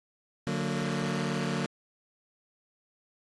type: chord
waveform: sawtooth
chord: D augmented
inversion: none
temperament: just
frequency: 146.83 / 183.54 / 229.4 Hz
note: D3 / F#3 / A#3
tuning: 0 / -14 / -28 cents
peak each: -29 dBFS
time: 0.47-1.66 s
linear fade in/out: 0 ms
effects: low-pass 8000 Hz 12 dB/octave + AAC 32 kbps